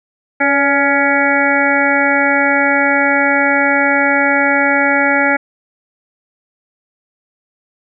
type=harmonic tone with a mistuned harmonic; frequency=280 Hz; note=C#4; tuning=18 cents sharp; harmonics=1 / 2 / 3 / 5 / 6 / 7 / 8; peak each=-18 / -18 / -18 / -18 / -18 / -18 / -18 dBFS; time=0.4-5.37 s; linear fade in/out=10 ms; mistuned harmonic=2; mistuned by=+34 cents; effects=none